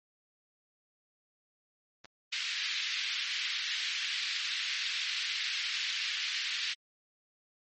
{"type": "clicks", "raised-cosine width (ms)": 0.2, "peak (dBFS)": -32, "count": 2, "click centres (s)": [2.046, 2.055]}
{"type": "band-pass noise", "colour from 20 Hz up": "white", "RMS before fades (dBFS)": -35, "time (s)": [2.32, 6.74], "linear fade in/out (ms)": 10, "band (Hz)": [1800, 4400], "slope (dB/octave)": 24}
{"effects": ["MP3 32 kbps"]}